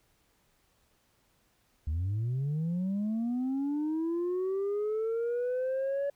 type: linear sweep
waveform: sine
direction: up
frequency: 72.5 to 569 Hz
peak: -26 dBFS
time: 1.87-6.1 s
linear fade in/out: 5 ms
effects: tanh soft clip ceiling -27 dBFS + pink hiss -70 dBFS RMS until 6.15 s